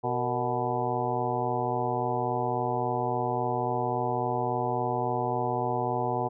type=harmonic tone with a mistuned harmonic; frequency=123.6 Hz; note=B2; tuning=2 cents sharp; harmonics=1 / 2 / 3 / 4 / 5 / 6 / 7 / 8; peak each=-34 / -37 / -34 / -34 / -36 / -31 / -33 / -36 dBFS; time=0.03-6.29 s; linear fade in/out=20 ms; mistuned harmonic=4; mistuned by=-96 cents; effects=none